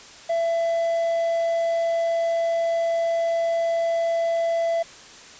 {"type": "tone", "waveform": "triangle", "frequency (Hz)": 669, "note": "E5", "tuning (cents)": 25, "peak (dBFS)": -18, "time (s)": [0.29, 4.83], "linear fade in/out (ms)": 10, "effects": ["white hiss -44 dBFS RMS until 5.39 s", "resampled to 16000 Hz"]}